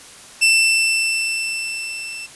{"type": "tone with level ramp", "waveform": "sawtooth", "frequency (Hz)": 2672, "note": "E7", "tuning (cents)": 23, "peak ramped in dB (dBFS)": [-7, -26], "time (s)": [0.41, 2.27], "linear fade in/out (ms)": 20, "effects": ["white hiss -41 dBFS RMS until 2.35 s", "resampled to 24000 Hz"]}